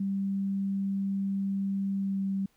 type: tone with pitch glide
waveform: sine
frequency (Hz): 196 to 194.53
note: G3 to G3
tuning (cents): 0 to -13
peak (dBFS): -27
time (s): 0-2.46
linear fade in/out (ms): 5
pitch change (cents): -13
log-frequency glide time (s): 1.98-2.2
effects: pink hiss -69 dBFS RMS until 2.56 s